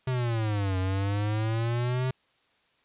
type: exponential two-way sweep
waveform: square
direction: down then up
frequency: 130.81 to 92.5 to 130.81 Hz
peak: -26 dBFS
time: 0.07-2.11 s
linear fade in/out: 5 ms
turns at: 0.78 s
effects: white hiss -67 dBFS RMS until 2.84 s + resampled to 8000 Hz